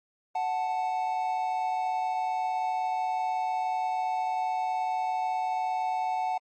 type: tone pair together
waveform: triangle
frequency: 740 / 880 Hz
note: F#5 / A5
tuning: 0 / 0 cents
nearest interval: minor third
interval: 300 cents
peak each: -26 / -29 dBFS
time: 0.35-6.38 s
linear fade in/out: 5 ms
effects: MP3 32 kbps